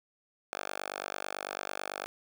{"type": "tone with high-pass filter", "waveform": "5% pulse", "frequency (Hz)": 49.03, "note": "G1", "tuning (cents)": 1, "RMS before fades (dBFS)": -39, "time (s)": [0.53, 2.06], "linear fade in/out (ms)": 0, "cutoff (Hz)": 810, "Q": 1.7, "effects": []}